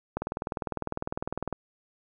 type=click train; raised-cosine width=1 ms; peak=-16 dBFS; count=28; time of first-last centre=0.17-1.527 s; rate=19.9 Hz; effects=none